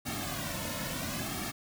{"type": "noise with flanger", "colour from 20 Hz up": "pink", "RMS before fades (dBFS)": -36, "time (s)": [0.05, 1.52], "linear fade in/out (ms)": 20, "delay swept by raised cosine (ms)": [2, 2.55], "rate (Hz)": 0.73, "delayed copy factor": -1, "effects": []}